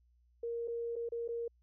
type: tone with dropouts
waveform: sine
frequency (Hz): 467.6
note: A#4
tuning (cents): +5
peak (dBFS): -35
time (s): 0.43-1.48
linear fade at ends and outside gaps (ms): 5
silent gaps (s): 0.676-0.68 / 0.957-0.962 / 1.09-1.12 / 1.279-1.287
effects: added 60 Hz sine -66 dBFS peak until 1.62 s